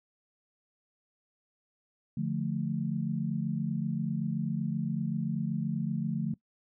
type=chord; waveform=sine; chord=D minor; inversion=none; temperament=equal; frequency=146.83 / 174.61 / 220 Hz; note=D3 / F3 / A3; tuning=0 / 0 / 0 cents; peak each=-33 dBFS; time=2.17-6.34 s; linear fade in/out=5 ms; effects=noise-tail reverb RT60 0.1 s tail -21 dB re dry